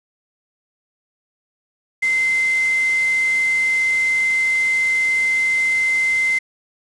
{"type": "tone in noise", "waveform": "sine", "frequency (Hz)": 2073, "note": "C7", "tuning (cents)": -17, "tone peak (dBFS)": -15, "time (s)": [2.02, 6.39], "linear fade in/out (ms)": 10, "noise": "white", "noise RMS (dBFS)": -33, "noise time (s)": [2.02, 6.39], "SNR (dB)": 15, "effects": ["resampled to 22050 Hz"]}